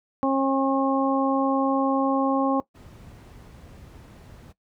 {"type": "harmonic tone", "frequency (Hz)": 270.3, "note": "C#4", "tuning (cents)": -44, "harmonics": [1, 2, 3, 4], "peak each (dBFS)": [-22, -25, -27, -28], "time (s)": [0.23, 2.6], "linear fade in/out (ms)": 0}
{"type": "noise", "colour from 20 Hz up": "brown", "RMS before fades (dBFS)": -42, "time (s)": [2.74, 4.53], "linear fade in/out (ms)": 20}
{"effects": ["noise-tail reverb RT60 0.1 s tail -18 dB re dry", "high-pass 60 Hz 12 dB/octave"]}